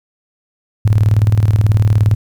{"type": "tone with tremolo", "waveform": "sine", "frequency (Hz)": 105.1, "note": "G#2", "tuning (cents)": 21, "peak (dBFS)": -6, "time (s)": [0.85, 2.15], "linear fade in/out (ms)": 5, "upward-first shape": "square", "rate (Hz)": 19, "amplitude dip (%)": 65, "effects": ["8-bit"]}